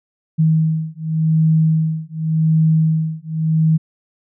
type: beating tone pair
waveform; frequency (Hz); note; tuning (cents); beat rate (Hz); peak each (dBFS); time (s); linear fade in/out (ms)
sine; 158.6 / 159.48; D#3 / D#3; +33 / +43; 0.88; -16; 0.38-3.78; 20
effects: none